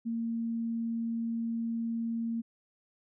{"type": "tone", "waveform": "sine", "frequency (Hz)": 229.8, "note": "A#3", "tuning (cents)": -25, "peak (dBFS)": -30, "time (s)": [0.05, 2.42], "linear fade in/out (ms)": 20, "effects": []}